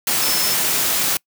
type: tone in noise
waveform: sine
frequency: 5274 Hz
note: E8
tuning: in tune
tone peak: -23 dBFS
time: 0.22-0.54 s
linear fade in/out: 2 ms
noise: white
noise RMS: -19 dBFS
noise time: 0.07-1.17 s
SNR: -7 dB
effects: noise-tail reverb RT60 0.1 s tail -26 dB re dry + high-pass 100 Hz 12 dB/octave